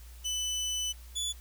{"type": "tone pair in turn", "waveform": "25% pulse", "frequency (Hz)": [3000, 3447], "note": ["F#7", "A7"], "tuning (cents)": [23, -36], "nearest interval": "major second", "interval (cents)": 241, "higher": "second", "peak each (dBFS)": -27, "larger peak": "neither", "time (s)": [[0.24, 0.93], [1.15, 1.33]], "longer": "first", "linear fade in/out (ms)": 20, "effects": ["added 60 Hz sine -46 dBFS peak until 1.4 s", "white hiss -57 dBFS RMS until 1.4 s"]}